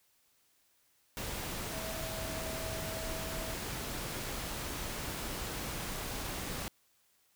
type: tone in noise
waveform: sine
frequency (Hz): 647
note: E5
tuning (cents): -32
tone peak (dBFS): -43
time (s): 1.73-3.54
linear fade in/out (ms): 0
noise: pink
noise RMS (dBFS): -39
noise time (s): 1.17-6.68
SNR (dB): -7
effects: white hiss -71 dBFS RMS until 7.35 s